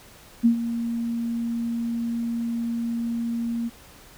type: tone with ADSR envelope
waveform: sine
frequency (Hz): 233.1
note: A#3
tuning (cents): 0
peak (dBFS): -12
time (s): 0.43-3.7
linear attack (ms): 26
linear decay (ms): 97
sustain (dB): -12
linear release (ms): 28
effects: pink hiss -49 dBFS RMS until 4.17 s